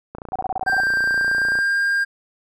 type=click train; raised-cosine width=1 ms; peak=-19 dBFS; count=43; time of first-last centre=0.15-1.588 s; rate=29.2 Hz
type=tone bursts; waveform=sine; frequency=759 Hz; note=F#5; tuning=44 cents sharp; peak=-20 dBFS; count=9; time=0.33-0.804 s; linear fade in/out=2 ms; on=26 ms; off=30 ms
type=tone with pitch glide; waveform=triangle; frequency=1579 to 1604.7 Hz; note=G6 to G6; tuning=+12 to +40 cents; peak=-15 dBFS; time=0.66-2.05 s; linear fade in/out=20 ms; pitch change=+28 cents; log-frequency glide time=1.01-1.8 s
effects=none